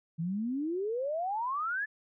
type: exponential sweep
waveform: sine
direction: up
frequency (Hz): 157.2 to 1760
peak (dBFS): -30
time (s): 0.18-1.86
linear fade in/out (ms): 20
effects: none